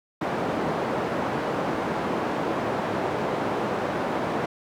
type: band-pass noise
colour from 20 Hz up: white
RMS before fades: -27 dBFS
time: 0.21-4.46 s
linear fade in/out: 5 ms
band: 150 to 790 Hz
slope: 12 dB/octave
effects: none